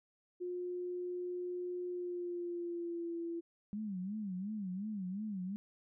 sine tone with pitch glide, 357.5 to 337.4 Hz, F4 to E4, +41 to +40 cents, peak -37 dBFS, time 0.4-3.41 s, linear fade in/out 20 ms, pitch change -101 cents, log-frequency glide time 1.88-3.17 s
sine tone with vibrato, 198.5 Hz, G3, 22 cents sharp, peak -37 dBFS, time 3.73-5.56 s, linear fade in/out 0 ms, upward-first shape sine, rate 2.8 Hz, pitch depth 160 cents each way
effects none

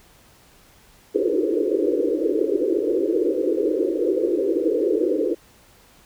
pink band-pass noise, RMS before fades -21 dBFS, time 1.14-5.35 s, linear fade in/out 20 ms, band 300 to 520 Hz, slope 96 dB/octave, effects pink hiss -53 dBFS RMS until 6.05 s

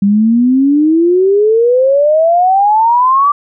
sine exponential sweep, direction up, 196 to 1174.7 Hz, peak -6 dBFS, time 0.02-3.32 s, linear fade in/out 5 ms, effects none

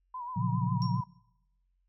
sine tone with vibrato, 987.8 Hz, B5, in tune, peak -36 dBFS, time 0.14-1.04 s, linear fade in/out 5 ms, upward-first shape sine, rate 7.4 Hz, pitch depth 67 cents each way
sine chord, Gb major seventh, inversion first, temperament equal, 116.54 / 138.59 / 174.61 / 185 Hz, Bb2 / Db3 / F3 / Gb3, 0 / 0 / 0 / 0 cents, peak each -31 / -32 / -32 / -36 dBFS, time 0.36-1.01 s, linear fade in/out 10 ms
sine tone with exponential decay, 5540 Hz, F8, 15 cents flat, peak -36 dBFS, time 0.82-1.03 s, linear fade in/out 0 ms, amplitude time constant 45 ms
effects noise-tail reverb RT60 0.9 s tail -23 dB re dry + added 45 Hz sine -70 dBFS peak until 1.88 s

